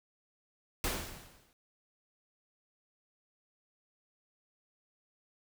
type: noise with exponential decay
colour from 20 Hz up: pink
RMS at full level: -31 dBFS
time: 0.84-1.53 s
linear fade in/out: 1 ms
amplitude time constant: 150 ms
effects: none